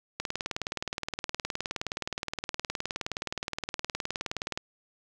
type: click train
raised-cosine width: 0.2 ms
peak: -14 dBFS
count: 85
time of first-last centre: 0.2-4.575 s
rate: 19.2 Hz
effects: none